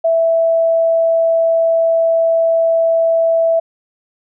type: tone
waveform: sine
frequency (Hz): 659.3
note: E5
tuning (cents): 0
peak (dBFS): -10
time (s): 0.04-3.6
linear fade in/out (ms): 10
effects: none